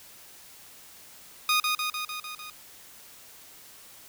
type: tone with echo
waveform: 15% pulse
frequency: 1237 Hz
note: D#6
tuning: 10 cents flat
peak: -15 dBFS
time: 1.49-1.6 s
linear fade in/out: 2 ms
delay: 150 ms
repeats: 6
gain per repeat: -3 dB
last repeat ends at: 2.5 s
effects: white hiss -50 dBFS RMS until 4.08 s

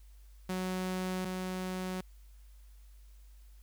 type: tone pair in turn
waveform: sawtooth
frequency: 185 / 185 Hz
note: F#3 / F#3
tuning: 0 / 0 cents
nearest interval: unison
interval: 0 cents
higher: neither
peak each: -29 / -31 dBFS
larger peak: first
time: 0.49-1.25 / 1.25-2.01 s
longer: neither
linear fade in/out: 5 ms
effects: added 50 Hz sine -52 dBFS peak until 3.62 s + white hiss -69 dBFS RMS until 3.62 s

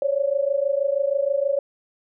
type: tone pair together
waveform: sine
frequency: 545.7 / 572 Hz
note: C#5 / D5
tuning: -27 / -46 cents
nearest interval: minor second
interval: 81 cents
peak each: -22 dBFS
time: 0.02-1.59 s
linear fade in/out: 2 ms
effects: none

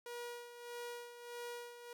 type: tone with tremolo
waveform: sawtooth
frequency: 479.7 Hz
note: A#4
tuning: 50 cents sharp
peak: -39 dBFS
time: 0.06-1.93 s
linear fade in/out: 2 ms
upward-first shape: sine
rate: 1.6 Hz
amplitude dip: 65%
effects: none

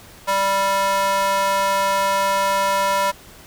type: tone with high-pass filter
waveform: square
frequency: 196 Hz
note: G3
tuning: in tune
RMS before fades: -19 dBFS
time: 0.27-3.12 s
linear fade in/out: 20 ms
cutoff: 810 Hz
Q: 4.1
effects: pink hiss -44 dBFS RMS until 3.46 s

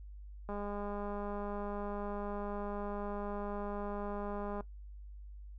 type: click train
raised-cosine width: 1 ms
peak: -28 dBFS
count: 841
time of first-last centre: 0.49-4.608 s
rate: 204 Hz
effects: noise-tail reverb RT60 0.1 s tail -18 dB re dry + added 50 Hz sine -46 dBFS peak until 5.58 s

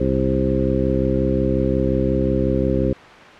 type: harmonic tone with a mistuned harmonic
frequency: 65.6 Hz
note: C2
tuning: 5 cents sharp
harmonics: 1 / 2 / 3 / 4 / 5 / 6 / 8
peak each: -24 / -24 / -24 / -24 / -24 / -24 / -24 dBFS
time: 0-2.93 s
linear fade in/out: 5 ms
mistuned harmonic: 1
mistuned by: -30 cents
effects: white hiss -39 dBFS RMS until 3.39 s + low-pass 2000 Hz 12 dB/octave

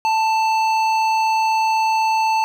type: tone with hard clipping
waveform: triangle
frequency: 884 Hz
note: A5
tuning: 8 cents sharp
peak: -17 dBFS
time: 0.05-2.44 s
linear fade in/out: 0 ms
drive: 15 dB
effects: none

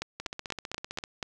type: two click trains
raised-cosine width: 0.2 ms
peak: -15 / -19 dBFS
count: 6 / 14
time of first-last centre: 0.02-1.228 / 0.2-1.039 s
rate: 4.14 / 15.5 Hz
effects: none

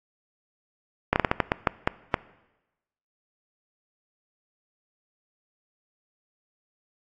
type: slowing click train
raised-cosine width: 0.5 ms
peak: -4 dBFS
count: 10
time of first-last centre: 1.13-2.142 s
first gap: 29 ms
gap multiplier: 1.32
effects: noise-tail reverb RT60 1.0 s tail -20 dB re dry + AAC 32 kbps

